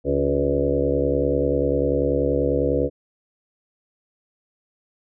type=harmonic tone with a mistuned harmonic; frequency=70.2 Hz; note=C#2; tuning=22 cents sharp; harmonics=1 / 2 / 4 / 5 / 6 / 7 / 8 / 9; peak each=-27 / -29 / -25 / -28 / -28 / -22 / -28 / -33 dBFS; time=0.04-2.9 s; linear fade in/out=50 ms; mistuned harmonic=5; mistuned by=+44 cents; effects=none